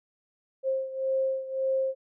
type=beating tone pair; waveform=sine; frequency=530 / 531.8 Hz; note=C5 / C5; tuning=+22 / +28 cents; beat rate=1.8 Hz; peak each=-27 / -31 dBFS; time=0.63-1.95 s; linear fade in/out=50 ms; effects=none